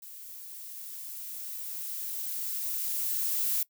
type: noise with level ramp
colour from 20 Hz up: violet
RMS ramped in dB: -46 to -28 dBFS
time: 0.02-3.63 s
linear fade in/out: 5 ms
effects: noise-tail reverb RT60 0.1 s tail -21 dB re dry